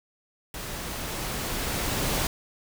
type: noise with level ramp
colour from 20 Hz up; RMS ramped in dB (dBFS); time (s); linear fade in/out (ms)
pink; -36 to -26; 0.54-2.27; 2
effects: none